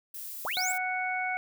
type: noise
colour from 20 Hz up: violet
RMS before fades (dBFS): -40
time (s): 0.14-0.78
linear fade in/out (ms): 5
type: linear sweep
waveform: sine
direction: up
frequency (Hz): 510 to 8080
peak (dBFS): -30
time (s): 0.45-0.72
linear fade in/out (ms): 0
type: harmonic tone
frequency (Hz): 740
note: F#5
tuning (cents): 0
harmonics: 1 / 2 / 3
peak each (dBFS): -32 / -35 / -32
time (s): 0.57-1.37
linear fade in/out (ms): 0
effects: none